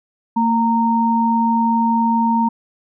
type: tone pair together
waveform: sine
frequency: 228.1 / 924.3 Hz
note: A#3 / A#5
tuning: -37 / -15 cents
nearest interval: 2 octaves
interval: 2422 cents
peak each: -16 dBFS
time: 0.36-2.49 s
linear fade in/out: 10 ms
effects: none